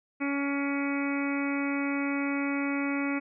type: harmonic tone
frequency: 280.9 Hz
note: C#4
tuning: 23 cents sharp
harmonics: 1 / 2 / 3 / 4 / 5 / 6 / 7 / 8 / 9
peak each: -28 / -39 / -42 / -41 / -39 / -48 / -40 / -37 / -41 dBFS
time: 0.2-3.2 s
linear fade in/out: 20 ms
effects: none